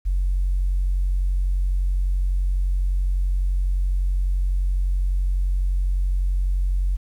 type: tone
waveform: sine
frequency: 45.9 Hz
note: F#1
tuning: 13 cents flat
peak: -17 dBFS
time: 0.05-6.97 s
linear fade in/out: 20 ms
effects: tanh soft clip ceiling -14 dBFS + 9-bit